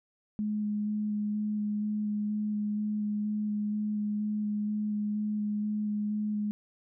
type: tone with vibrato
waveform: sine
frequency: 210 Hz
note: G#3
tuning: 19 cents sharp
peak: -28 dBFS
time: 0.39-6.51 s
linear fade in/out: 0 ms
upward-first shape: square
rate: 2.1 Hz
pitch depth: 9 cents each way
effects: none